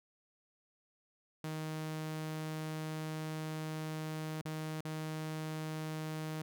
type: tone with dropouts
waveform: sawtooth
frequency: 156.5 Hz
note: D#3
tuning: 10 cents sharp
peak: -34 dBFS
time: 1.44-6.42 s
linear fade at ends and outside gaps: 2 ms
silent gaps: 4.414-4.453 / 4.807-4.85 s
effects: none